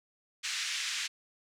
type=band-pass noise; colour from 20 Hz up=pink; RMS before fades=-35 dBFS; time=0.43-1.08 s; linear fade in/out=20 ms; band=1800 to 7200 Hz; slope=24 dB/octave; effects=none